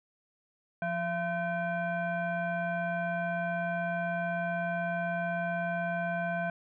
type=tone with frequency modulation; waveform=sine; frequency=679 Hz; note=F5; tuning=49 cents flat; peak=-29 dBFS; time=0.82-6.5 s; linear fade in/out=2 ms; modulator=853 Hz; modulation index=1.1; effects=none